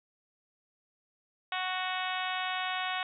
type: harmonic tone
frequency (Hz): 370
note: F#4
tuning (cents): 0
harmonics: 2 / 3 / 4 / 5 / 6 / 7 / 8 / 9 / 10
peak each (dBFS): -36 / -38 / -39 / -40 / -41 / -41 / -42 / -43 / -43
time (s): 1.52-3.03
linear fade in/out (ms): 2
effects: none